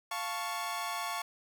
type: chord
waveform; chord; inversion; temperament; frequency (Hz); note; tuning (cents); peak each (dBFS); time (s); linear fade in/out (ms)
sawtooth; F augmented; none; equal; 698.5 / 880 / 1108.7; F5 / A5 / C#6; 0 / 0 / 0; -36 / -36 / -33; 0.11-1.22; 5
effects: none